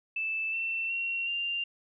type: tone with pitch steps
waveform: sine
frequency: 2637 / 2686 / 2736 / 2787 Hz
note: E7 / E7 / F7 / F7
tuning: 0 / +32 / -36 / -4 cents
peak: -29 dBFS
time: 0.16-1.64 s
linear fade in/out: 5 ms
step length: 370 ms
effects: none